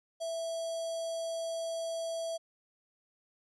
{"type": "tone with notch filter", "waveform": "square", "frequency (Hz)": 659.3, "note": "E5", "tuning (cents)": 0, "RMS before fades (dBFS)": -36, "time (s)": [0.2, 2.38], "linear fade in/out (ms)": 20, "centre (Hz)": 2000, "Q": 1.3, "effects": ["resampled to 24000 Hz"]}